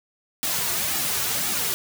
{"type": "noise with flanger", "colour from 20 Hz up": "white", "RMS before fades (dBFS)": -25, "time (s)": [0.43, 1.74], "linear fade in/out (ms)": 0, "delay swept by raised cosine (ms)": [1.9, 3.9], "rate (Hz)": 1.9, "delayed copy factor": -0.65, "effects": []}